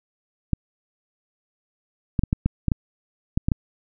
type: clicks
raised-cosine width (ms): 5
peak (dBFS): -7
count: 10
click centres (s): 0.533 / 2.192 / 2.236 / 2.329 / 2.46 / 2.683 / 2.718 / 3.375 / 3.485 / 3.518
effects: none